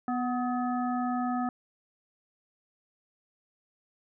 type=harmonic tone with a mistuned harmonic; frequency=246.9 Hz; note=B3; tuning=in tune; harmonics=1 / 3 / 5 / 7; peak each=-29 / -32 / -36 / -46 dBFS; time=0.08-1.49 s; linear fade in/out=2 ms; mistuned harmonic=5; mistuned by=+41 cents; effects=none